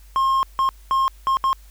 triangle tone bursts at uneven times, 1069 Hz, C6, 37 cents sharp, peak -14 dBFS, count 5, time 0.16-0.43 / 0.59-0.69 / 0.91-1.08 / 1.27-1.37 / 1.44-1.53 s, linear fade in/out 0 ms, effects added 50 Hz sine -43 dBFS peak until 1.7 s + white hiss -55 dBFS RMS until 1.7 s

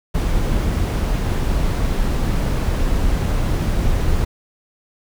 brown noise, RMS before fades -18 dBFS, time 0.14-4.25 s, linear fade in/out 10 ms, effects none

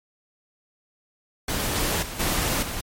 pink noise with level steps, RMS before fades -26 / -24 / -34 / -24 / -31 dBFS, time 1.48-2.81 s, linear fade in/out 5 ms, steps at 1.75 / 2.02 / 2.19 / 2.62 s, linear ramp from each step 10 ms, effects MP3 64 kbps

